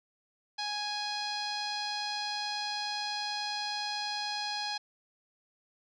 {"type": "tone with low-pass filter", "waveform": "sawtooth", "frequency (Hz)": 830.6, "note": "G#5", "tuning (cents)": 0, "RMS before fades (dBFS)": -35, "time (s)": [0.58, 4.78], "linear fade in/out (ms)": 10, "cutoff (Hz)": 4600, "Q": 8.5, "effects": []}